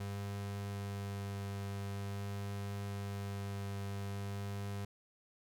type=tone with vibrato; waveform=35% pulse; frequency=99.9 Hz; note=G2; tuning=33 cents sharp; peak=-37 dBFS; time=0-4.85 s; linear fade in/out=5 ms; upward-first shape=sine; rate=0.46 Hz; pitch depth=8 cents each way; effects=none